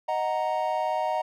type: chord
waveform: triangle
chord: D# minor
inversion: none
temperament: equal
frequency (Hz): 622.3 / 740 / 932.3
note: D#5 / F#5 / A#5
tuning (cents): 0 / 0 / 0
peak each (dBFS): -27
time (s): 0.08-1.22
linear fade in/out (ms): 10
effects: none